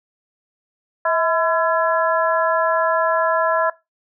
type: harmonic tone with a mistuned harmonic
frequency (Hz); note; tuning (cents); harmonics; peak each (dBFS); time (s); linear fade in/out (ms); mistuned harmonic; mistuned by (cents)
337.2; E4; +39; 2 / 3 / 4 / 5; -19 / -21 / -23 / -23; 1.05-3.7; 5; 2; -72
effects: noise-tail reverb RT60 0.2 s tail -18 dB re dry